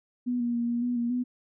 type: tone with pitch steps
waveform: sine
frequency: 245.9 / 238.7 / 236.2 / 237.7 / 244.5 / 236.8 / 247.7 Hz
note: B3 / A#3 / A#3 / A#3 / B3 / A#3 / B3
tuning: -7 / +41 / +23 / +34 / -17 / +27 / +5 cents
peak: -25 dBFS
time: 0.26-1.24 s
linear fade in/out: 20 ms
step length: 140 ms
effects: none